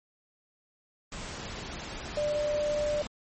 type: tone in noise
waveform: sine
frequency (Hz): 594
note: D5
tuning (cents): +20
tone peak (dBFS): -26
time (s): 2.17-3.02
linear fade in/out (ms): 2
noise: pink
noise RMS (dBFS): -39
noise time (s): 1.12-3.07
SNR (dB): +10
effects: MP3 32 kbps